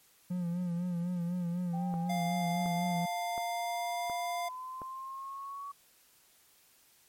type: tone with vibrato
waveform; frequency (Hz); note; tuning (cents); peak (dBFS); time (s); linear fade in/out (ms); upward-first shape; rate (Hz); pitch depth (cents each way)
triangle; 175.3; F3; +7; -29; 0.3-3.06; 10; sine; 4; 54
type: exponential sweep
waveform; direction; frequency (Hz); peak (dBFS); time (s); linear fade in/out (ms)
sine; up; 784 to 1131; -39; 1.73-5.72; 10
type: click train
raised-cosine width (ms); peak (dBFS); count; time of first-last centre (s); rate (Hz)
1; -29; 5; 1.94-4.818; 1.39
type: tone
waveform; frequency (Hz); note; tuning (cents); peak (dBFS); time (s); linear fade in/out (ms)
square; 698.5; F5; 0; -34; 2.09-4.49; 10
effects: white hiss -64 dBFS RMS until 7.08 s + MP3 64 kbps